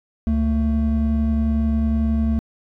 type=tone pair together; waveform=triangle; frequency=70.81 / 223.5 Hz; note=C#2 / A3; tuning=+37 / +27 cents; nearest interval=octave + minor sixth; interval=1990 cents; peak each=-17 dBFS; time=0.27-2.39 s; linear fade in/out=0 ms; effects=tanh soft clip ceiling -7 dBFS